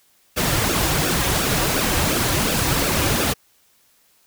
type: noise with flanger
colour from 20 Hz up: pink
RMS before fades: -20 dBFS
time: 0.36-3.34 s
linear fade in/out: 20 ms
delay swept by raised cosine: 0.96 to 4.76 ms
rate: 2.8 Hz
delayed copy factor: -0.65
effects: white hiss -59 dBFS RMS until 4.26 s